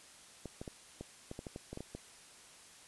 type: clicks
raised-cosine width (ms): 2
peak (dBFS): -29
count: 12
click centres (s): 0.457 / 0.615 / 0.678 / 1.01 / 1.314 / 1.391 / 1.468 / 1.561 / 1.73 / 1.774 / 1.806 / 1.95
effects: white hiss -57 dBFS RMS until 2.87 s + resampled to 24000 Hz